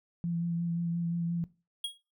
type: tone with vibrato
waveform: sine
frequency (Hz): 170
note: F3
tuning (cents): -46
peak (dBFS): -29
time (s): 0.24-1.44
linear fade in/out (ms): 0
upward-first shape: sine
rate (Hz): 5.7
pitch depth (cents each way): 19
type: tone with exponential decay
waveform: square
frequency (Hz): 3297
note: G#7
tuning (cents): -13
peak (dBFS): -29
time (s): 1.84-1.98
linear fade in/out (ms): 5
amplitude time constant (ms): 29
effects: noise-tail reverb RT60 0.3 s tail -18 dB re dry